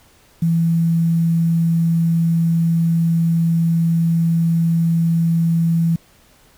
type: tone with quantisation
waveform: sine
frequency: 166.2 Hz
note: E3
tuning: 15 cents sharp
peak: -13 dBFS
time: 0.42-5.96 s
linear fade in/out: 5 ms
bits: 7
effects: pink hiss -52 dBFS RMS until 6.57 s